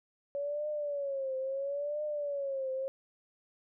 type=tone with vibrato; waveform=sine; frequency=562 Hz; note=C#5; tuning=24 cents sharp; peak=-32 dBFS; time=0.35-2.88 s; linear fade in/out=0 ms; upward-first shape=triangle; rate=0.74 Hz; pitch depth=130 cents each way; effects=none

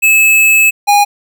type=tone pair in turn; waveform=square; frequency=2600 / 818.9 Hz; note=E7 / G#5; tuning=-24 / -25 cents; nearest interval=octave + minor sixth; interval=2001 cents; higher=first; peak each=-6 dBFS; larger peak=neither; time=0.02-0.71 / 0.87-1.05 s; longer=first; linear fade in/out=20 ms; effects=none

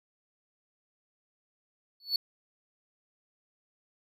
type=tone with exponential growth; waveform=triangle; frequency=4435 Hz; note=C#8; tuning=in tune; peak=-20 dBFS; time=2-2.16 s; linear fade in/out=2 ms; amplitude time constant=33 ms; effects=none

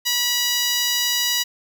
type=tone with high-pass filter; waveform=10% pulse; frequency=972 Hz; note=B5; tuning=28 cents flat; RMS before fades=-21 dBFS; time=0.05-1.44 s; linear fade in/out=20 ms; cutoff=2300 Hz; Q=0.62; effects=none

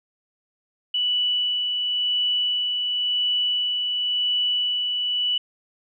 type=tone with tremolo; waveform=sine; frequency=2960 Hz; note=F#7; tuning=in tune; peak=-19 dBFS; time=0.94-5.38 s; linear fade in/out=5 ms; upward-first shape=sine; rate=0.94 Hz; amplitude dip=30%; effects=none

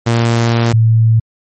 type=tone pair in turn; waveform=sawtooth / sine; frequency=116.54 / 112.41 Hz; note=A#2 / A2; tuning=0 / +38 cents; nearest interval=minor second; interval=62 cents; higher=first; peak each=-6 dBFS; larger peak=neither; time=0.06-0.73 / 0.73-1.2 s; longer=first; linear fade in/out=10 ms; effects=MP3 32 kbps

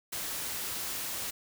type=noise; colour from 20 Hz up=white; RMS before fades=-36 dBFS; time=0.12-1.31 s; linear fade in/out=10 ms; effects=none

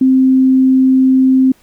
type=tone; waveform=sine; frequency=261.6 Hz; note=C4; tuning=in tune; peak=-6 dBFS; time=0.01-1.52 s; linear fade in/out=5 ms; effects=pink hiss -51 dBFS RMS until 1.62 s

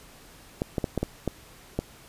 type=clicks; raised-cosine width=2 ms; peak=-12 dBFS; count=7; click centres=0.619 / 0.782 / 0.842 / 0.977 / 1.03 / 1.277 / 1.79 s; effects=pink hiss -51 dBFS RMS until 2.08 s + resampled to 32000 Hz

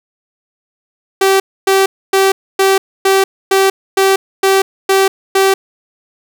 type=tone bursts; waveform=sawtooth; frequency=386.9 Hz; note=G4; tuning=23 cents flat; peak=-4 dBFS; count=10; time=1.21-5.54 s; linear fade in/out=5 ms; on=190 ms; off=270 ms; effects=none

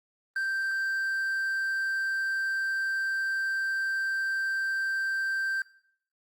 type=tone with quantisation; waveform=triangle; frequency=1568 Hz; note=G6; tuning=in tune; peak=-25 dBFS; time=0.36-5.62 s; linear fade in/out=2 ms; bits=9; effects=noise-tail reverb RT60 0.6 s tail -19 dB re dry + Opus 24 kbps

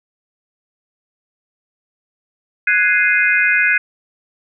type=chord; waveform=sine; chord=Ab dominant seventh; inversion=third; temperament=equal; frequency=1480 / 1661.2 / 2093 / 2489 Hz; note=Gb6 / Ab6 / C7 / Eb7; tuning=0 / 0 / 0 / 0 cents; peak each=-17 dBFS; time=2.67-3.78 s; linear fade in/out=5 ms; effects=none

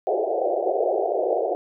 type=band-pass noise; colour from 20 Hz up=white; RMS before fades=-23 dBFS; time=0.07-1.55 s; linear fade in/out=0 ms; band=350 to 750 Hz; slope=96 dB/octave; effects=none

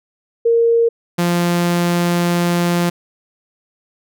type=tone pair in turn; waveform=sine / sawtooth; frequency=463.8 / 173.73 Hz; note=A#4 / F3; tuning=-9 / -9 cents; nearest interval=octave + perfect fourth; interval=1700 cents; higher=first; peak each=-10 dBFS; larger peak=neither; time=0.45-0.89 / 1.18-2.9 s; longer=second; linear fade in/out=10 ms; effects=none

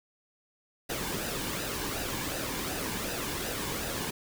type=noise with flanger; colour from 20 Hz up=pink; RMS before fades=-34 dBFS; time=0.89-4.11 s; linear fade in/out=10 ms; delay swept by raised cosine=0.9 to 1.57 ms; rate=2.7 Hz; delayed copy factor=-0.5; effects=none

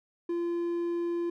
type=tone; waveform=triangle; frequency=343.4 Hz; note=F4; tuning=29 cents flat; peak=-26 dBFS; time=0.29-1.3 s; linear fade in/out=5 ms; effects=none

